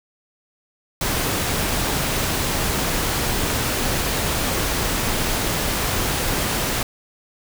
pink noise, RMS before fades -22 dBFS, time 1.01-6.83 s, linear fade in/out 2 ms, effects none

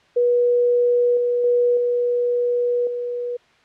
sine tone with level steps, 485.3 Hz, B4, 30 cents flat, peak -14 / -17 / -14 / -17 / -23 dBFS, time 0.16-3.37 s, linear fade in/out 10 ms, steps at 1.17 / 1.44 / 1.77 / 2.87 s, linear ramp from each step 2 ms, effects white hiss -55 dBFS RMS until 3.64 s + low-pass 3000 Hz 12 dB/octave

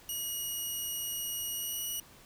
5% pulse tone with pitch glide, 2896 to 2918 Hz, F#7 to F#7, -38 to -25 cents, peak -26 dBFS, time 0.09-2 s, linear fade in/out 2 ms, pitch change +13 cents, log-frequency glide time 1.52-1.83 s, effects pink hiss -56 dBFS RMS until 2.25 s

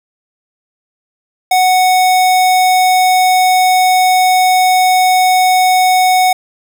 square tone, 740 Hz, F#5, in tune, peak -8 dBFS, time 1.51-6.33 s, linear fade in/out 5 ms, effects none

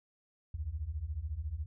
sine beating tone pair, 67.9 / 81.9 Hz, C#2 / E2, -35 / -11 cents, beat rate 14 Hz, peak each -39 / -37 dBFS, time 0.54-1.66 s, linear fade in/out 5 ms, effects none

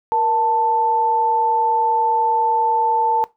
sine tone pair together, 472.1 / 885 Hz, A#4 / A5, +22 / +10 cents, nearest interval major seventh, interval 1088 cents, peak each -24 / -15 dBFS, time 0.12-3.24 s, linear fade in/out 0 ms, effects noise-tail reverb RT60 0.2 s tail -19 dB re dry

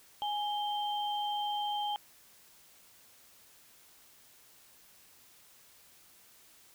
sine tone pair together, 830.6 / 3143 Hz, G#5 / G7, 0 / +4 cents, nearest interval octave + major seventh, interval 2304 cents, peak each -32 / -38 dBFS, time 0.22-1.96 s, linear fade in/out 0 ms, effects white hiss -60 dBFS RMS until 6.74 s

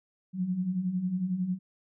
sine beating tone pair, 174.61 / 185.61 Hz, F3 / F#3, 0 / +6 cents, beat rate 11 Hz, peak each -35 / -28 dBFS, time 0.33-1.59 s, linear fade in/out 50 ms, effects none

